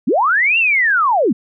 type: linear two-way sweep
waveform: sine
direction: up then down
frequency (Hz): 178.7 to 2794 to 178.7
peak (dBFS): -11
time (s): 0.07-1.33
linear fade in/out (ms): 10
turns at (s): 0.58
effects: none